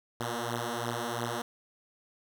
5% pulse beating tone pair, 117.3 / 120.2 Hz, A#2 / B2, +11 / -46 cents, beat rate 2.9 Hz, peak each -23 / -24 dBFS, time 0.2-1.42 s, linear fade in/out 5 ms, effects none

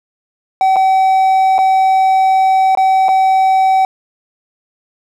triangle tone with dropouts, 763 Hz, G5, 47 cents flat, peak -6 dBFS, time 0.61-3.85 s, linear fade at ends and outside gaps 1 ms, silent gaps 0.76-0.765 / 1.582-1.588 / 2.751-2.773 / 3.084-3.089 s, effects none

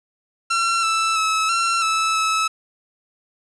sawtooth tone with pitch steps, 1358 / 1322 / 1298 / 1357 / 1309 / 1301 Hz, F6 / E6 / E6 / E6 / E6 / E6, -49 / +5 / -27 / +50 / -13 / -23 cents, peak -14 dBFS, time 0.5-2.48 s, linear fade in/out 10 ms, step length 330 ms, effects resampled to 22050 Hz + 7-bit

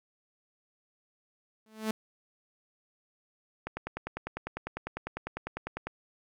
sawtooth tone with exponential growth, 218.2 Hz, A3, 14 cents flat, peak -22 dBFS, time 1.66-1.91 s, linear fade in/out 2 ms, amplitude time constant 54 ms
click train, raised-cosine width 0.5 ms, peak -20 dBFS, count 23, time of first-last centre 3.67-5.87 s, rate 10 Hz
effects none

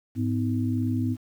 sine tone cluster, 105.1 / 252.1 / 314.9 Hz, G#2 / B3 / D#4, +21 / +36 / +21 cents, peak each -26 / -26 / -33 dBFS, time 0.15-1.17 s, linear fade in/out 50 ms, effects 9-bit

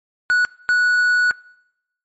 triangle tone bursts at uneven times, 1471 Hz, F#6, 11 cents flat, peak -11 dBFS, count 2, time 0.3-0.45 / 0.69-1.31 s, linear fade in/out 0 ms, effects noise-tail reverb RT60 0.8 s tail -23 dB re dry + MP3 32 kbps

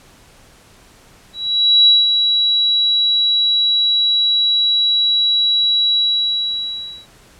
sine tone with ADSR envelope, 3900 Hz, B7, 23 cents flat, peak -6 dBFS, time 1.33-7.07 s, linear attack 540 ms, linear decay 190 ms, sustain -6 dB, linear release 1100 ms, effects pink hiss -47 dBFS RMS until 7.39 s + low-pass 11000 Hz 12 dB/octave

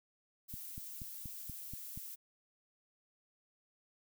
violet noise, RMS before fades -47 dBFS, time 0.48-2.16 s, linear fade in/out 20 ms
click train, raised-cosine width 5 ms, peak -34 dBFS, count 7, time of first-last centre 0.54-1.975 s, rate 4.18 Hz
effects none

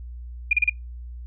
sine tone bursts, 2427 Hz, D#7, 44 cents flat, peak -14 dBFS, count 4, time 0.51-0.697 s, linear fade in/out 5 ms, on 22 ms, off 33 ms, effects noise-tail reverb RT60 0.2 s tail -26 dB re dry + added 60 Hz sine -34 dBFS peak until 1.26 s

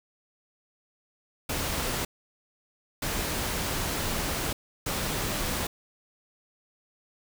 pink noise bursts at uneven times, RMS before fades -30 dBFS, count 3, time 1.49-2.05 / 3.02-4.53 / 4.86-5.67 s, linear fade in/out 5 ms, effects none

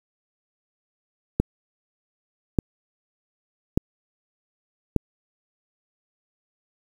click train, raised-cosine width 3 ms, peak -5 dBFS, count 4, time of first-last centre 1.4-4.963 s, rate 0.842 Hz, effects 7-bit

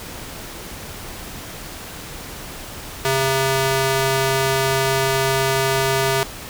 square tone with high-pass filter, 134 Hz, C3, 42 cents sharp, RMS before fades -19 dBFS, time 3.05-6.23 s, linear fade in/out 0 ms, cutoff 330 Hz, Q 0.54, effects pink hiss -34 dBFS RMS until 6.49 s

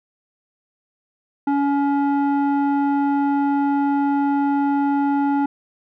square tone with low-pass filter, 281.9 Hz, C#4, 29 cents sharp, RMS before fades -19 dBFS, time 1.47-5.46 s, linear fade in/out 5 ms, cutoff 1000 Hz, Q 1.8, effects none

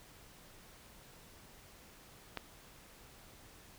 click, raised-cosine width 0.3 ms, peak -22 dBFS, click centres 2.373 s, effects pink hiss -58 dBFS RMS until 3.78 s

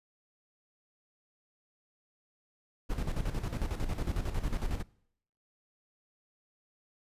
brown noise with tremolo, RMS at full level -31 dBFS, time 2.89-4.83 s, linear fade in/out 20 ms, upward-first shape square, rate 11 Hz, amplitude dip 60%, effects noise-tail reverb RT60 0.7 s tail -23 dB re dry + resampled to 32000 Hz

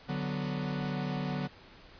45% pulse chord, B minor, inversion first, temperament equal, 146.83 / 185 / 246.9 Hz, D3 / F#3 / B3, 0 / 0 / 0 cents, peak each -35 / -36 / -38 dBFS, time 0.08-1.48 s, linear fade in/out 20 ms, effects pink hiss -54 dBFS RMS until 1.99 s + resampled to 11025 Hz

